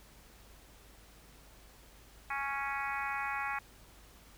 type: harmonic tone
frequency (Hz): 277.2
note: C#4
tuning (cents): 0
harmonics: 3 / 4 / 5 / 6 / 7 / 8 / 9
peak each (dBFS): -39 / -40 / -41 / -42 / -42 / -43 / -44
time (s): 2.3-3.59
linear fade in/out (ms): 5
effects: added 51 Hz sine -59 dBFS peak until 4.37 s + pink hiss -59 dBFS RMS until 4.37 s